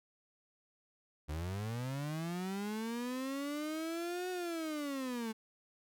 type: linear two-way sweep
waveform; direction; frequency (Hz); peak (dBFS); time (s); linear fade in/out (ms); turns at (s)
35% pulse; up then down; 71.8 to 368.1 to 217.1; -35; 1.28-5.33; 20; 4.3
effects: none